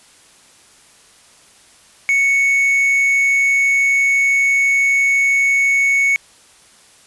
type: tone with quantisation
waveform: triangle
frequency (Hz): 2217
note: C#7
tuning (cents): 0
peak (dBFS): -10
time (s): 2.09-6.16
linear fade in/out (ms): 0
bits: 6
effects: white hiss -48 dBFS RMS until 7.06 s + resampled to 24000 Hz